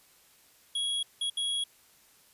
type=tone bursts at uneven times; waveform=square; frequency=3322 Hz; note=G#7; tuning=in tune; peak=-29 dBFS; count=3; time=0.75-1.03 / 1.21-1.3 / 1.37-1.64 s; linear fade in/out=5 ms; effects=white hiss -61 dBFS RMS until 2.33 s + resampled to 32000 Hz